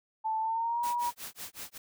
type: tone with pitch glide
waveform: sine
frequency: 880 to 959.6 Hz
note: A5 to A#5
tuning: 0 to +50 cents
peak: -28 dBFS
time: 0.24-1.11 s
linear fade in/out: 20 ms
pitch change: +150 cents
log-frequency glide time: 0.4-0.86 s
type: noise with tremolo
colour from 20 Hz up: white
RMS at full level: -40 dBFS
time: 0.83-1.78 s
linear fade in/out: 5 ms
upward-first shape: sine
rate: 5.4 Hz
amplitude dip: 100%
effects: none